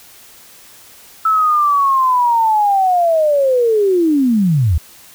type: linear sweep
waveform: sine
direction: down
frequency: 1318.5 to 69.5 Hz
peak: -10 dBFS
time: 1.25-4.78 s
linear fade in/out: 5 ms
effects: white hiss -42 dBFS RMS until 5.14 s